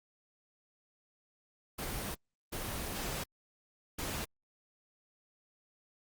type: noise bursts at uneven times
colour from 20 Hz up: pink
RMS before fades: -38 dBFS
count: 3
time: 1.78-2.15 / 2.52-3.24 / 3.98-4.25 s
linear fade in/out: 10 ms
effects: Opus 24 kbps